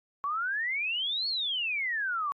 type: exponential two-way sweep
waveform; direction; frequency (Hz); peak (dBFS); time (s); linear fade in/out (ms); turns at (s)
sine; up then down; 1104 to 4435 to 1104; -28; 0.24-2.32; 0; 1.28
effects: AAC 48 kbps